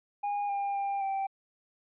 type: tone with pitch steps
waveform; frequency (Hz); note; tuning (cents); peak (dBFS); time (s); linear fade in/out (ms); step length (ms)
triangle; 817 / 801 / 796 / 780; G#5 / G5 / G5 / G5; -29 / +37 / +26 / -9; -27; 0.23-1.27; 10; 260
effects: resampled to 8000 Hz